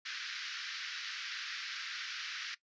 pink band-pass noise, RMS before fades -42 dBFS, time 0.05-2.55 s, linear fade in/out 10 ms, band 1400 to 5600 Hz, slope 48 dB/octave, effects noise-tail reverb RT60 0.1 s tail -18 dB re dry + resampled to 16000 Hz

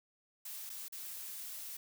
blue noise with dropouts, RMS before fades -45 dBFS, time 0.45-1.77 s, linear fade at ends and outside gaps 5 ms, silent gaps 0.695-0.699 / 0.884-0.923 s, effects none

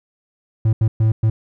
triangle tone bursts at uneven times, 110.3 Hz, A2, 5 cents sharp, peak -10 dBFS, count 4, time 0.65-0.73 / 0.81-0.88 / 1-1.12 / 1.23-1.3 s, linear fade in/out 5 ms, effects none

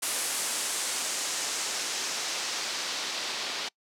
white noise with low-pass filter sweep, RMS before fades -32 dBFS, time 0.02-3.69 s, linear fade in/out 10 ms, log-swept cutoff 10000 to 4300 Hz, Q 1.3, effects noise-tail reverb RT60 0.1 s tail -26 dB re dry + high-pass 300 Hz 12 dB/octave

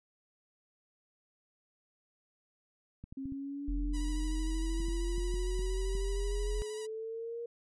clicks, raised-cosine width 5 ms, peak -33 dBFS, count 10, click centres 3.04 / 3.125 / 3.256 / 3.322 / 4.803 / 4.884 / 5.18 / 5.34 / 5.592 / 5.952 s
sine exponential sweep, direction up, 267.6 to 472.3 Hz, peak -37 dBFS, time 3.17-7.46 s, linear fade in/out 5 ms
sine tone, 43.65 Hz, F1, in tune, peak -31 dBFS, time 3.68-6.62 s, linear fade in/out 0 ms
5% pulse tone with vibrato, 975 Hz, B5, 23 cents flat, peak -34 dBFS, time 3.93-6.87 s, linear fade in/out 20 ms, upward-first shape square, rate 13 Hz, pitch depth 29 cents each way
effects resampled to 24000 Hz

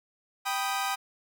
sawtooth chord, G augmented, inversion none, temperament equal, 784 / 987.8 / 1244.5 Hz, G5 / B5 / D#6, 0 / 0 / 0 cents, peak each -27 / -31 / -29 dBFS, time 0.45-0.96 s, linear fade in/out 20 ms, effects none

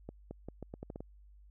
accelerating click train, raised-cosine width 2 ms, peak -29 dBFS, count 9, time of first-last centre 0.09-1.005 s, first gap 220 ms, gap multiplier 0.8, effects added 50 Hz sine -55 dBFS peak until 1.5 s

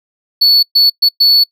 triangle tone bursts at uneven times, 4435 Hz, C#8, in tune, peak -4 dBFS, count 4, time 0.41-0.63 / 0.75-0.9 / 1.02-1.09 / 1.2-1.44 s, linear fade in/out 10 ms, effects noise-tail reverb RT60 0.1 s tail -26 dB re dry

